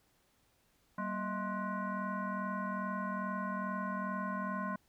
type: tone with frequency modulation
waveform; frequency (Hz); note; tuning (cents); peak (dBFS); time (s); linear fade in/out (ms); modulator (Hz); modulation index
sine; 622.3; D#5; 0; -34; 0.98-4.76; 5; 429; 1.9
effects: pink hiss -72 dBFS RMS until 4.88 s